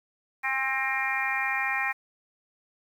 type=harmonic tone with a mistuned harmonic; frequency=265.6 Hz; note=C4; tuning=26 cents sharp; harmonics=3 / 4 / 5 / 6 / 7 / 8 / 9; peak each=-33 / -35 / -38 / -38 / -29 / -36 / -31 dBFS; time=0.43-1.93 s; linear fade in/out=20 ms; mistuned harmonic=3; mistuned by=+19 cents; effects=9-bit